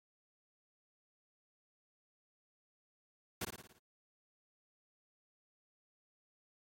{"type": "noise with echo", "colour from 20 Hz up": "pink", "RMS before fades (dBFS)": -39, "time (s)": [3.41, 3.45], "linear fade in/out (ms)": 5, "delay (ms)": 56, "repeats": 6, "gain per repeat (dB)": -5, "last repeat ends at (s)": 3.786, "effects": ["high-pass 60 Hz 12 dB/octave", "AAC 48 kbps"]}